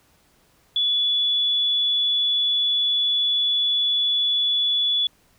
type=tone; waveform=sine; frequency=3427 Hz; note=A7; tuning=46 cents flat; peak=-18 dBFS; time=0.76-5.07 s; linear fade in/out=2 ms; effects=pink hiss -60 dBFS RMS until 5.38 s